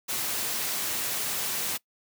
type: noise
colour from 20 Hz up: white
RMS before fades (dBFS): -30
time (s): 0.08-1.78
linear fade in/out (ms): 20
effects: noise-tail reverb RT60 0.1 s tail -22 dB re dry + high-pass 100 Hz 12 dB/octave